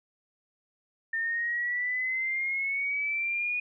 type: exponential sweep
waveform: sine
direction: up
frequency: 1805 to 2467 Hz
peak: -27 dBFS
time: 1.13-3.6 s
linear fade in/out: 5 ms
effects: none